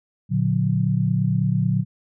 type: chord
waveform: sine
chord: Bb augmented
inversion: none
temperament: just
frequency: 116.54 / 145.68 / 182.1 Hz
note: Bb2 / D3 / F#3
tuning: 0 / -14 / -27 cents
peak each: -22 dBFS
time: 0.29-1.85 s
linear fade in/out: 50 ms
effects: none